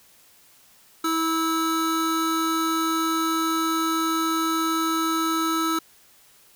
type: tone pair together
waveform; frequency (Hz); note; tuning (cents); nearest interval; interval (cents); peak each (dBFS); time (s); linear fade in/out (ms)
square; 324.9 / 1306.8; E4 / E6; -25 / -15; 2 octaves; 2410; -25; 1.04-5.79; 5
effects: white hiss -55 dBFS RMS until 6.55 s